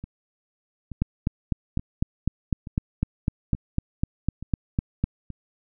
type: two click trains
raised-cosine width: 5 ms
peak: -9 / -23 dBFS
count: 17 / 7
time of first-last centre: 1.02-5.04 / 0.04-5.303 s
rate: 3.98 / 1.14 Hz
effects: none